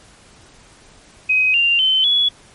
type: tone with pitch steps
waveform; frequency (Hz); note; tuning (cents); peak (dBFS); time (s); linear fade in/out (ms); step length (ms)
sine; 2523 / 2783 / 3070 / 3387; D#7 / F7 / G7 / G#7; +23 / -7 / -37 / +33; -12; 1.29-2.29; 10; 250
effects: pink hiss -47 dBFS RMS until 2.54 s + MP3 48 kbps